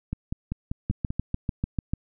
two click trains, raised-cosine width 5 ms, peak -13 / -16 dBFS, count 8 / 6, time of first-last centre 0.9-1.936 / 0.13-1.105 s, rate 6.76 / 5.13 Hz, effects none

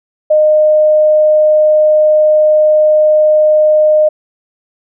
sine tone, 613 Hz, D#5, 26 cents flat, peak -5 dBFS, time 0.3-4.09 s, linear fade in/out 10 ms, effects none

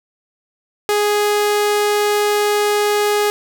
sawtooth tone, 415.3 Hz, G#4, in tune, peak -10 dBFS, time 0.89-3.3 s, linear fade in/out 0 ms, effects none

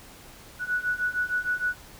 sine beating tone pair, 1470 / 1476.5 Hz, F#6 / F#6, -12 / -4 cents, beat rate 6.5 Hz, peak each -29 / -27 dBFS, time 0.59-1.76 s, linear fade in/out 50 ms, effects pink hiss -48 dBFS RMS until 1.99 s

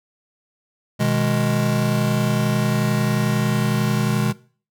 square chord, G# minor, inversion first, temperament just, 124.59 / 155.74 / 207.7 Hz, B2 / D#3 / G#3, +16 / +2 / 0 cents, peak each -22 / -24 / -22 dBFS, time 0.99-4.33 s, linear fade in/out 20 ms, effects noise-tail reverb RT60 0.4 s tail -19 dB re dry

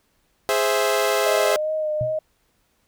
sawtooth chord, Ab augmented, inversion none, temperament equal, 415.3 / 523.3 / 659.3 Hz, Ab4 / C5 / E5, 0 / 0 / 0 cents, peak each -19 dBFS, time 0.49-1.56 s, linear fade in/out 0 ms
sine tone with vibrato, 617 Hz, D#5, 15 cents flat, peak -21 dBFS, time 1.26-2.19 s, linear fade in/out 5 ms, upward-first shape sine, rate 2.6 Hz, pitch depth 24 cents each way
sine tone with exponential decay, 123.47 Hz, B2, in tune, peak -21 dBFS, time 2.01-2.19 s, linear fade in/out 0 ms, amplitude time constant 37 ms
effects pink hiss -66 dBFS RMS until 2.87 s

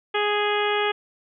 harmonic tone, 415.3 Hz, G#4, in tune, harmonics 1 / 2 / 3 / 4 / 5 / 6 / 7 / 8, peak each -24 / -27 / -29 / -30 / -31 / -32 / -32 / -33 dBFS, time 0.14-0.92 s, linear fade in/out 10 ms, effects none

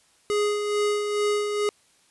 square tone with tremolo, 415.3 Hz, G#4, in tune, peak -21 dBFS, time 0.3-1.69 s, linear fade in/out 0 ms, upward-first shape sine, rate 2.3 Hz, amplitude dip 45%, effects white hiss -61 dBFS RMS until 2.1 s + resampled to 24000 Hz

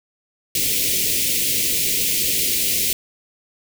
white band-stop noise, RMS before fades -20 dBFS, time 0.55-2.93 s, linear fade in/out 2 ms, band 520 to 2100 Hz, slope 48 dB/octave, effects none

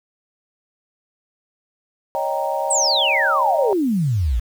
sine chord, Eb dominant seventh, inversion third, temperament equal, 554.4 / 622.3 / 784 / 932.3 Hz, Db5 / Eb5 / G5 / Bb5, 0 / 0 / 0 / 0 cents, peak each -25 dBFS, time 2.15-3.73 s, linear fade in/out 0 ms
sine exponential sweep, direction down, 8460 to 51.9 Hz, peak -16 dBFS, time 2.7-4.4 s, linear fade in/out 10 ms
effects 7-bit

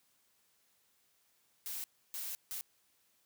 blue noise bursts at uneven times, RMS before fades -41 dBFS, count 3, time 1.66-1.84 / 2.14-2.35 / 2.51-2.61 s, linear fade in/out 0 ms, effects white hiss -73 dBFS RMS until 3.25 s + high-pass 60 Hz 12 dB/octave

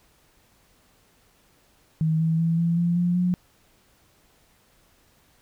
sine tone with pitch steps, 158.8 / 162.04 / 165.35 / 168.73 / 172.18 / 175.69 / 179.28 Hz, D#3 / E3 / E3 / E3 / F3 / F3 / F3, +36 / -29 / +6 / +41 / -24 / +11 / +46 cents, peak -19 dBFS, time 2.01-3.34 s, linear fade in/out 0 ms, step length 190 ms, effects pink hiss -61 dBFS RMS until 5.41 s

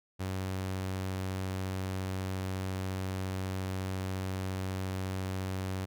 sawtooth tone, 94.4 Hz, F#2, 35 cents sharp, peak -29 dBFS, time 0.19-5.86 s, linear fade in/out 20 ms, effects none

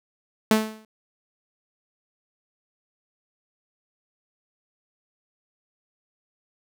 sawtooth tone with exponential decay, 217.9 Hz, A3, 17 cents flat, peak -9 dBFS, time 0.51-0.85 s, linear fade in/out 2 ms, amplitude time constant 73 ms, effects none

